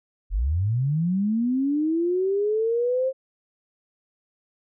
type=linear sweep; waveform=sine; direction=up; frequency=39.91 to 534 Hz; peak=-20 dBFS; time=0.3-3.13 s; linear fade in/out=50 ms; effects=none